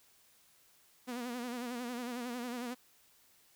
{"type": "tone with vibrato", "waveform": "sawtooth", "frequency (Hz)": 243.6, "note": "B3", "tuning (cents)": -24, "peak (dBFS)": -34, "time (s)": [1.07, 2.75], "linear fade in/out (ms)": 20, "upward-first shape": "sine", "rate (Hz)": 11, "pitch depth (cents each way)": 69, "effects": ["white hiss -66 dBFS RMS until 3.55 s"]}